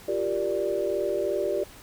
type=chord; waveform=sine; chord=G minor seventh; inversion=third; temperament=equal; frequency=349.2 / 392 / 466.2 / 587.3 Hz; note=F4 / G4 / Bb4 / D5; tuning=0 / 0 / 0 / 0 cents; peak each=-32 / -28 / -33 / -28 dBFS; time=0.08-1.64 s; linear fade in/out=5 ms; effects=pink hiss -48 dBFS RMS until 1.82 s